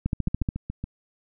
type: two click trains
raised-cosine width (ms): 5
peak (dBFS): -18 / -12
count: 5 / 7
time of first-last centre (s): 0.28-0.84 / 0.06-0.489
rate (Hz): 7.14 / 14
effects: none